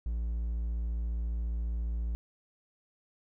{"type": "tone", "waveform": "triangle", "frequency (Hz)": 57.3, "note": "A#1", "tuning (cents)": -29, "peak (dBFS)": -28, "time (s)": [0.06, 2.15], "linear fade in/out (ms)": 0, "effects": []}